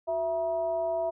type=tone with frequency modulation; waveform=sine; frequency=662 Hz; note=E5; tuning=7 cents sharp; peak=-26 dBFS; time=0.07-1.11 s; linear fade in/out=20 ms; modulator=294 Hz; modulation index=0.5; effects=none